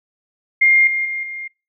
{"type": "tone with level steps", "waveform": "sine", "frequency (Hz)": 2119, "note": "C7", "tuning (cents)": 21, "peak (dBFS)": [-9, -17, -21, -26], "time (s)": [0.61, 1.48], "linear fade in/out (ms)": 10, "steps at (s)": [0.87, 1.05, 1.23], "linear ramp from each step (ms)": 2, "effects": ["noise-tail reverb RT60 0.3 s tail -26 dB re dry"]}